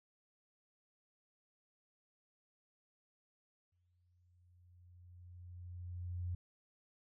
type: tone with exponential growth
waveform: sine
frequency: 88.7 Hz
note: F2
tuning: 27 cents sharp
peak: -36 dBFS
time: 3.72-6.35 s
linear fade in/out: 5 ms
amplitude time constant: 570 ms
effects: none